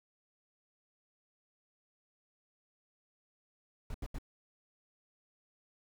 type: noise bursts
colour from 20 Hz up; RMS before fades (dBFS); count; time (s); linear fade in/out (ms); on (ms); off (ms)
brown; -39; 3; 3.9-4.185; 2; 43; 78
effects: none